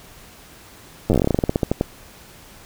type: slowing click train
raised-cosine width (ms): 2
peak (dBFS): -4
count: 20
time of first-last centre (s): 1.1-1.811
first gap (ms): 9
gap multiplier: 1.14
effects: pink hiss -45 dBFS RMS until 2.65 s